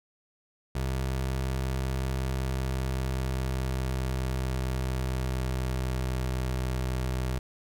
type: tone with pitch glide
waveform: 25% pulse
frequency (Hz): 65.41 to 63.69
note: C2 to C2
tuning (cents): 0 to -46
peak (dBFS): -24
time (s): 0.75-7.39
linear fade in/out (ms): 5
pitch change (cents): -46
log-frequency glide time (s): 2.12-6.57
effects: none